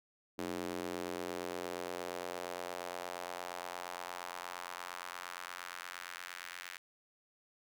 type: tone with high-pass filter sweep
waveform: square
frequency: 44.3 Hz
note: F1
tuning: 25 cents sharp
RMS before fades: -43 dBFS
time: 0.38-6.78 s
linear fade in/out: 10 ms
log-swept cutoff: 300 to 1800 Hz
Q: 1.6
effects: none